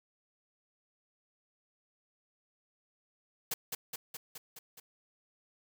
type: noise with echo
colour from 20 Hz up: white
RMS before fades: -34 dBFS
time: 3.51-3.54 s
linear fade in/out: 5 ms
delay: 210 ms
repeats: 6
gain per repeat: -3 dB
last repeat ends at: 4.8 s
effects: none